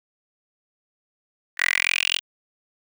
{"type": "tone with high-pass filter sweep", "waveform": "10% pulse", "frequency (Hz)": 43.73, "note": "F1", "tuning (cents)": 3, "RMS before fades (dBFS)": -22, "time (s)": [1.57, 2.21], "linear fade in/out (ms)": 50, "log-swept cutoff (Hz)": [1800, 3100], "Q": 7.2, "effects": []}